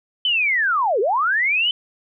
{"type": "linear two-way sweep", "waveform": "sine", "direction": "down then up", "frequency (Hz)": [3077, 370, 3077], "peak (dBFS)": -16, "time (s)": [0.25, 1.71], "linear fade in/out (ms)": 2, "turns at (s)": 1, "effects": []}